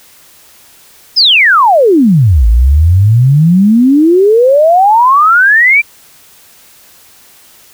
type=exponential two-way sweep; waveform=sine; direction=down then up; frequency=5350 to 53.3 to 2394 Hz; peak=-3 dBFS; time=1.16-5.82 s; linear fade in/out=20 ms; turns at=2.47 s; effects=white hiss -41 dBFS RMS until 7.73 s